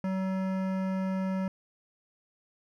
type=tone with hard clipping; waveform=sine; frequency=189.4 Hz; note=F#3; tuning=41 cents sharp; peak=-30 dBFS; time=0.04-1.48 s; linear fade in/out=2 ms; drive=16 dB; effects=none